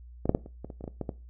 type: clicks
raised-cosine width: 2 ms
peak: -17 / -8 / -10 / -30 / -24 / -27 / -29 / -23 / -23 / -18 / -18 dBFS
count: 11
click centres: 0.256 / 0.294 / 0.349 / 0.461 / 0.646 / 0.702 / 0.809 / 0.841 / 0.878 / 1.013 / 1.092 s
effects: noise-tail reverb RT60 0.3 s tail -19 dB re dry + added 60 Hz sine -45 dBFS peak until 1.29 s